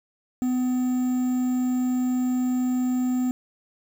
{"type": "tone with quantisation", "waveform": "triangle", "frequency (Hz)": 251.9, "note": "B3", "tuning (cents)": 34, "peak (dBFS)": -19, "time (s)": [0.42, 3.31], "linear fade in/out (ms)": 0, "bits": 7, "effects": []}